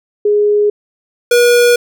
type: tone pair in turn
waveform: sine / square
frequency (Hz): 415.3 / 481.9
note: G#4 / B4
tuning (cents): 0 / -43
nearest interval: minor third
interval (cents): 257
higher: second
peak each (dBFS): -8 / -7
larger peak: second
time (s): 0.25-0.7 / 1.31-1.76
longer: neither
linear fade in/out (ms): 5
effects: none